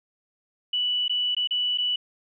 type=tone with dropouts; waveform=sine; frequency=2960 Hz; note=F#7; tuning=in tune; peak=-22 dBFS; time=0.73-1.96 s; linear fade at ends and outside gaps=5 ms; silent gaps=1.081-1.095 / 1.349-1.366 / 1.474-1.508 / 1.776-1.783 s; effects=none